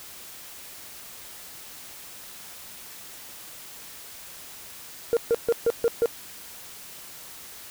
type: tone bursts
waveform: sine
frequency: 466.2 Hz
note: A#4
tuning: in tune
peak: -15 dBFS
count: 6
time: 5.13-6.058 s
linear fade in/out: 0 ms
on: 38 ms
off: 140 ms
effects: tanh soft clip ceiling -16 dBFS + white hiss -43 dBFS RMS until 7.7 s